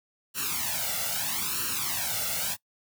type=noise with flanger; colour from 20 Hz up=white; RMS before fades=-30 dBFS; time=0.34-2.57 s; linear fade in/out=50 ms; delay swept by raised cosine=0.7 to 1.46 ms; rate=0.78 Hz; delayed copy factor=+1; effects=noise-tail reverb RT60 0.1 s tail -21 dB re dry + high-pass 80 Hz 12 dB/octave